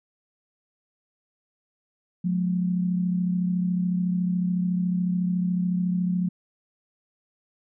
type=tone pair together; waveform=sine; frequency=179.3 / 213.2 Hz; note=F3 / G#3; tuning=+46 / +46 cents; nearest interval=minor third; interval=300 cents; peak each=-22 / -31 dBFS; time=2.24-6.29 s; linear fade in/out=10 ms; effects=none